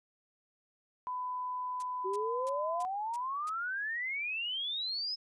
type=tone with pitch glide; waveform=sine; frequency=1001 to 1012 Hz; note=B5 to B5; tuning=+23 to +42 cents; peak=-34 dBFS; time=1.07-2.85 s; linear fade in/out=0 ms; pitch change=+19 cents; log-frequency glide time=2.24-2.31 s
type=noise bursts; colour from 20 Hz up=blue; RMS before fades=-45 dBFS; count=6; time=1.8-3.494 s; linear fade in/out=0 ms; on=24 ms; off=310 ms
type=exponential sweep; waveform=sine; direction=up; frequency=370 to 5200 Hz; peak=-33 dBFS; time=2.04-5.16 s; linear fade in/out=20 ms
effects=resampled to 22050 Hz